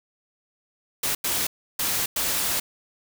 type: noise bursts at uneven times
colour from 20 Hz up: white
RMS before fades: -25 dBFS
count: 4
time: 1.03-1.15 / 1.24-1.47 / 1.79-2.06 / 2.16-2.6 s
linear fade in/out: 5 ms
effects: none